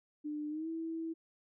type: tone with pitch glide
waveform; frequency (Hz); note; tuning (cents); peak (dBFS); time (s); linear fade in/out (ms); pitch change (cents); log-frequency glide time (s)
sine; 299.2 to 326.3; D4 to E4; +32 to -18; -36; 0.24-1.14; 20; +150; 0.49-0.68
effects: none